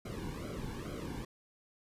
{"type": "noise with flanger", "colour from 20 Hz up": "brown", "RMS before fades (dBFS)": -41, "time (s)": [0.05, 1.25], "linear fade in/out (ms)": 5, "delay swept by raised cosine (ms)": [1.1, 1.6], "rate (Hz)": 2.3, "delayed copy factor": -1, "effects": ["resampled to 32000 Hz"]}